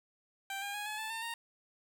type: tone with pitch steps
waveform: 15% pulse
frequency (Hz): 784 / 806 / 828.7 / 852 / 876 / 900.6 / 925.9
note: G5 / G5 / G#5 / G#5 / A5 / A5 / A#5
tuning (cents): 0 / +48 / -4 / +44 / -8 / +40 / -12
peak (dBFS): -31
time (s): 0.5-1.34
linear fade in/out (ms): 2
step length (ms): 120
effects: none